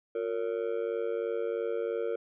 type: tone with amplitude modulation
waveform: triangle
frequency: 459.9 Hz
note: A#4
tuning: 23 cents flat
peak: -23 dBFS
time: 0.15-2.16 s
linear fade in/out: 5 ms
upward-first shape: sine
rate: 103 Hz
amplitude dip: 100%
effects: resampled to 8000 Hz